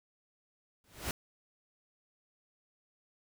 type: noise with exponential growth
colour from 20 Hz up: pink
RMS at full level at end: -32 dBFS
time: 0.84-1.11 s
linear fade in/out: 1 ms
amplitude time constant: 58 ms
effects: none